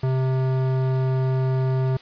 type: tone with tanh clipping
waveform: sine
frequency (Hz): 130.81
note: C3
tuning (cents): 0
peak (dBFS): -21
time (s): 0.03-1.97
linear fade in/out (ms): 5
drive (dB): 17
effects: white hiss -46 dBFS RMS until 2.01 s + resampled to 11025 Hz